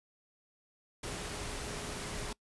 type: tone in noise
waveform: sine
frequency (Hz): 415.3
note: G#4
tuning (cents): 0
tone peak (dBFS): -49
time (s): 1.03-2.33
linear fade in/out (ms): 5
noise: pink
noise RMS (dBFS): -40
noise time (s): 1.03-2.33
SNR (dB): -12
effects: noise-tail reverb RT60 0.1 s tail -24 dB re dry + resampled to 24000 Hz